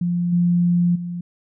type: tone with level steps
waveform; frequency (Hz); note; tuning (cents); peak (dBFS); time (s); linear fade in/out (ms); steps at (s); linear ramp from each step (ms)
sine; 174.61; F3; 0; -18 / -14 / -25; 0.01-1.21; 5; 0.32 / 0.95; 10
effects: none